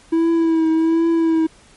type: tone with vibrato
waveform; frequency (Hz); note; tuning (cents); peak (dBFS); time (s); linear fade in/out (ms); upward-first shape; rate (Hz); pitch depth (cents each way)
triangle; 326.5; E4; -17; -11; 0.12-1.47; 10; triangle; 1.3; 38
effects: pink hiss -49 dBFS RMS until 1.76 s + MP3 48 kbps